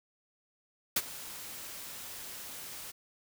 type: noise with ADSR envelope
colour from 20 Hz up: white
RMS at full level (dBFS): -26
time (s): 0.96-2.92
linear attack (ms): 7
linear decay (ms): 41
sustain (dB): -18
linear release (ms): 16
effects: none